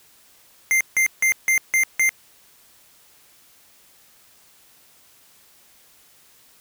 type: tone bursts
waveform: square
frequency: 2093 Hz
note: C7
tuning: in tune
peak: -16 dBFS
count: 6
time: 0.71-2.092 s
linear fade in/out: 0 ms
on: 97 ms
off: 160 ms
effects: white hiss -54 dBFS RMS until 6.6 s